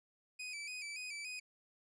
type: tone with vibrato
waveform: sawtooth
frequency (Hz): 2405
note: D7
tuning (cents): +41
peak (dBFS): -39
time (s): 0.39-1.4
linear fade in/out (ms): 10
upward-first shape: square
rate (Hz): 3.5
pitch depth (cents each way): 65
effects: resampled to 22050 Hz